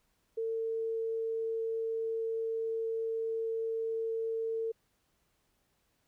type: tone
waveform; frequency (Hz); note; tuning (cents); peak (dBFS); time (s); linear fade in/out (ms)
sine; 450.8; A4; +42; -31; 0.37-4.72; 10
effects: pink hiss -75 dBFS RMS until 6.07 s